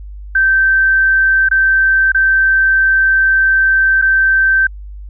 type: tone with dropouts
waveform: sine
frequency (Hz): 1555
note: G6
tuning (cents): -14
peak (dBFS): -8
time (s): 0.35-4.67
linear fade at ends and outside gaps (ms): 5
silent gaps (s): 1.488-1.512 / 2.12-2.146 / 4.016-4.022
effects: added 50 Hz sine -27 dBFS peak until 5.09 s